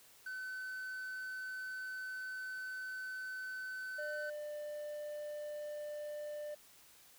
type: tone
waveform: triangle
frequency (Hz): 1518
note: F#6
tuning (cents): +44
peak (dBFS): -39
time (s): 0.26-4.3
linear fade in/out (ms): 5
type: tone with pitch glide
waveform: triangle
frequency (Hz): 599 to 594.9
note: D5 to D5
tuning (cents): +34 to +22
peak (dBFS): -39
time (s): 3.98-6.55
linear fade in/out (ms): 10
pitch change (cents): -12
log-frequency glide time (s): 4.13-4.52
effects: white hiss -62 dBFS RMS until 7.18 s